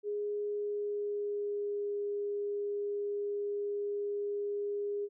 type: tone with pitch glide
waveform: sine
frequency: 413.8 to 408.6 Hz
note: G#4 to G#4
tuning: -6 to -28 cents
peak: -32 dBFS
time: 0.03-5.09 s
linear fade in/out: 50 ms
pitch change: -22 cents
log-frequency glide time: 0.46-1.96 s
effects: none